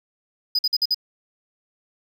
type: tone bursts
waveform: triangle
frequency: 4978 Hz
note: D#8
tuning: in tune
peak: -16 dBFS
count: 5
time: 0.55-0.945 s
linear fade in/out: 5 ms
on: 39 ms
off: 50 ms
effects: none